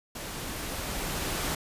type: noise with level ramp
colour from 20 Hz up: pink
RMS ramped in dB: -38 to -30 dBFS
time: 0.15-1.55 s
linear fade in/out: 5 ms
effects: resampled to 32000 Hz